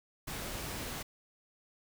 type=noise; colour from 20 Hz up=pink; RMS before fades=-40 dBFS; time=0.27-1.03 s; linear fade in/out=10 ms; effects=none